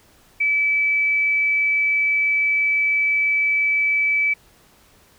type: tone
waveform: sine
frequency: 2303 Hz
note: D7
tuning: 34 cents flat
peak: -16 dBFS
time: 0.4-4.34 s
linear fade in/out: 10 ms
effects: pink hiss -54 dBFS RMS until 5.18 s